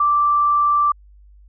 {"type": "tone", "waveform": "sine", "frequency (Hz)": 1172, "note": "D6", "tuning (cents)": -4, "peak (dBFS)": -13, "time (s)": [0, 0.92], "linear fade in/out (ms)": 5, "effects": ["added 50 Hz sine -44 dBFS peak until 1.48 s"]}